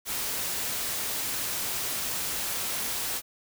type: noise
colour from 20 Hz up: white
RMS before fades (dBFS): -31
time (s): 0.05-3.22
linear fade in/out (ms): 50
effects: none